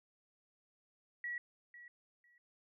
sine tone with echo, 1927 Hz, B6, 43 cents flat, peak -38 dBFS, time 1.24-1.38 s, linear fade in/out 2 ms, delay 500 ms, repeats 2, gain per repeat -14 dB, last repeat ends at 2.38 s, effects none

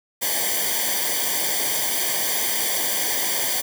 white noise with comb filter, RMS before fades -23 dBFS, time 0.21-3.62 s, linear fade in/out 20 ms, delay 0.75 ms, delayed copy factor -0.95, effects none

